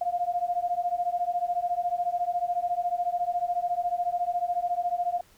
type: beating tone pair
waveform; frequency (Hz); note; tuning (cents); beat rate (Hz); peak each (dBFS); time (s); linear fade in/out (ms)
sine; 698.5 / 712.5; F5 / F5; 0 / +34; 14; -28; 0.01-5.21; 5
effects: pink hiss -59 dBFS RMS until 5.37 s